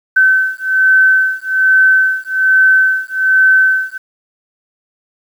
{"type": "beating tone pair", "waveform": "sine", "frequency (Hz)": [1531, 1532.2], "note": ["G6", "G6"], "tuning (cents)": [-41, -40], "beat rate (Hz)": 1.2, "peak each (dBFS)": -11, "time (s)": [0.16, 3.98], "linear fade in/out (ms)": 10, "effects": ["7-bit"]}